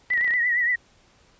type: tone with vibrato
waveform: sine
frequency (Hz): 1933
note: B6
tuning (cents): -38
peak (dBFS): -19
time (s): 0.1-0.76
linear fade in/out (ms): 10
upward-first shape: triangle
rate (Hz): 8.7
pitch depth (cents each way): 77
type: clicks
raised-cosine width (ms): 0.3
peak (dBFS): -23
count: 8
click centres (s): 0.103 / 0.136 / 0.176 / 0.211 / 0.245 / 0.278 / 0.308 / 0.338
effects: pink hiss -58 dBFS RMS until 1.39 s + resampled to 16000 Hz